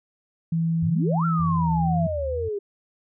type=tone; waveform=sine; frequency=164.81 Hz; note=E3; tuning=in tune; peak=-20 dBFS; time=0.52-2.07 s; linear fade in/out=5 ms
type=exponential two-way sweep; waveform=sine; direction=up then down; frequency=78.2 to 1386 to 394.5 Hz; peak=-25 dBFS; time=0.82-2.59 s; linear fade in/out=10 ms; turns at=1.25 s
type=tone with vibrato; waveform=sine; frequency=82.41 Hz; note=E2; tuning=in tune; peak=-29 dBFS; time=1.39-2.49 s; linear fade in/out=10 ms; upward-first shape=triangle; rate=2 Hz; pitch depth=240 cents each way
effects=none